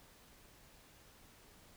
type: silence
effects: pink hiss -62 dBFS RMS until 1.76 s